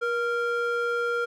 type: ring-modulated tone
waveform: triangle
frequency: 932.3 Hz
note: A#5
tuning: in tune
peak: -19 dBFS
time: 0.01-1.26 s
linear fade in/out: 20 ms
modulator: 456 Hz
effects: none